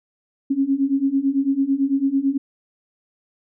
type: beating tone pair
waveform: sine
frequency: 268.6 / 277.6 Hz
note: C4 / C#4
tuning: +46 / +3 cents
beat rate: 9 Hz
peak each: -21 / -19 dBFS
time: 0.5-2.38 s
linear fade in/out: 10 ms
effects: none